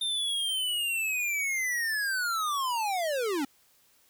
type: linear sweep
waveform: square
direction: down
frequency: 3629 to 259.7 Hz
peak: -28 dBFS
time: 0.01-3.45 s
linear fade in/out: 5 ms
effects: white hiss -64 dBFS RMS until 4.09 s